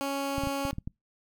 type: tone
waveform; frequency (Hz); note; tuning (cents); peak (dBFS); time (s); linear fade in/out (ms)
15% pulse; 277.2; C#4; 0; -23; 0.01-0.71; 0
type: clicks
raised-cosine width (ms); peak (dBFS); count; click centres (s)
5; -22; 7; 0.382 / 0.436 / 0.472 / 0.652 / 0.731 / 0.784 / 0.875
effects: noise-tail reverb RT60 0.2 s tail -26 dB re dry